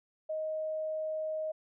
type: tone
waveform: sine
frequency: 626 Hz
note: D#5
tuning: 10 cents sharp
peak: -32 dBFS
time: 0.29-1.52 s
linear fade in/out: 10 ms
effects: none